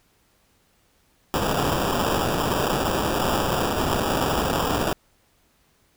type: noise with sample-and-hold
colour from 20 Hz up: white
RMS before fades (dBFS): -23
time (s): 1.34-4.93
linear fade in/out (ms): 0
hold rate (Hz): 2100
effects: pink hiss -63 dBFS RMS until 5.96 s